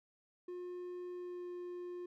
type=tone with pitch glide; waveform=triangle; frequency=357.6 to 354.9 Hz; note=F4 to F4; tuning=+41 to +28 cents; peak=-40 dBFS; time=0.48-2.06 s; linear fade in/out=5 ms; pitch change=-13 cents; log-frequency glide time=1.11-1.49 s; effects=none